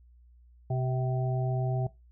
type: harmonic tone with a mistuned harmonic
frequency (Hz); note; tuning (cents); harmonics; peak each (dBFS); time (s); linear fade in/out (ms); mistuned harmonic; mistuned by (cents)
128; C3; -38; 1 / 3 / 5 / 6; -27 / -38 / -37 / -39; 0.7-1.87; 5; 5; +32
effects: noise-tail reverb RT60 0.2 s tail -18 dB re dry + added 60 Hz sine -54 dBFS peak until 2.11 s